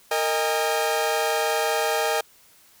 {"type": "tone cluster", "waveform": "sawtooth", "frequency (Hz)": [459.6, 623, 809], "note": ["A#4", "D#5", "G#5"], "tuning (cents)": [-25, 2, -46], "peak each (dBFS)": -22, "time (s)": [0.11, 2.21], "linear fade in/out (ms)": 5, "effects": ["white hiss -55 dBFS RMS until 2.8 s"]}